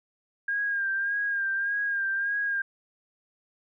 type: tone with vibrato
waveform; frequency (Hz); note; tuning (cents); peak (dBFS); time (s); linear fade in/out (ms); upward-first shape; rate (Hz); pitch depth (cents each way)
sine; 1612; G6; +48; -25; 0.48-2.62; 5; sine; 1.7; 40
effects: none